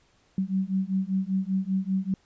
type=beating tone pair; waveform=sine; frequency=188.1 / 193.2 Hz; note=F#3 / G3; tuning=+29 / -25 cents; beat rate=5.1 Hz; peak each=-27 dBFS; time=0.38-2.14 s; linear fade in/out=2 ms; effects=pink hiss -64 dBFS RMS until 2.25 s + resampled to 16000 Hz